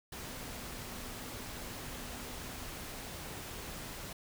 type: tone in noise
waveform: sine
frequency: 246.9 Hz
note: B3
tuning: in tune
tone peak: -53 dBFS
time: 0.29-2.67 s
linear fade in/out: 5 ms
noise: pink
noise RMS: -44 dBFS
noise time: 0.12-4.13 s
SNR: -12 dB
effects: none